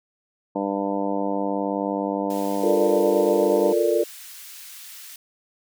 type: harmonic tone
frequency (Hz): 99.3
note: G2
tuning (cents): +23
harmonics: 2 / 3 / 4 / 5 / 6 / 7 / 8 / 9 / 10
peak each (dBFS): -30 / -27 / -36 / -29 / -31 / -32 / -41 / -31 / -41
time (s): 0.55-3.73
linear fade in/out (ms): 10
type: high-pass noise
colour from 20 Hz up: white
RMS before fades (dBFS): -41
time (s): 2.3-5.16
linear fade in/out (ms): 2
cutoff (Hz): 1700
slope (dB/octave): 12
type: chord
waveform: sine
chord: Bb major seventh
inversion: second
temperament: equal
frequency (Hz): 349.2 / 440 / 466.2 / 587.3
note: F4 / A4 / Bb4 / D5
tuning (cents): 0 / 0 / 0 / 0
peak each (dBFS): -23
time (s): 2.63-4.04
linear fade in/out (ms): 10
effects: none